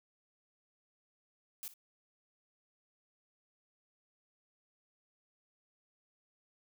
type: noise with echo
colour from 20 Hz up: blue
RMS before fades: -43 dBFS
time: 1.63-1.68 s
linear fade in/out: 0 ms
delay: 58 ms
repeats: 1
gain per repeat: -15 dB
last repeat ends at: 1.738 s
effects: none